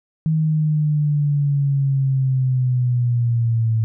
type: linear sweep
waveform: sine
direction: down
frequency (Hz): 159 to 110.9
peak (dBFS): -15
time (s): 0.26-3.84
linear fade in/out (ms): 0
effects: none